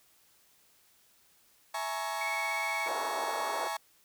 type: chord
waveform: 35% pulse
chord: A# half-diminished seventh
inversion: second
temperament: equal with one note detuned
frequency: 659.3 / 840.3 / 932.3 / 1108.7 Hz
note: E5 / G#5 / A#5 / C#6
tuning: 0 / +20 / 0 / 0 cents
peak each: -39 / -35 / -38 / -37 dBFS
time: 1.74-3.77 s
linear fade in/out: 5 ms
type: tone with vibrato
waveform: sine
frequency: 2217 Hz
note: C#7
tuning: in tune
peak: -34 dBFS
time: 2.21-2.88 s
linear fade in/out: 2 ms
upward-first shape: triangle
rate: 17 Hz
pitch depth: 23 cents each way
type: band-pass noise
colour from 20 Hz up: white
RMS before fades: -38 dBFS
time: 2.86-3.68 s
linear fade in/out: 5 ms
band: 380 to 1100 Hz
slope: 24 dB/octave
effects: white hiss -65 dBFS RMS until 4.04 s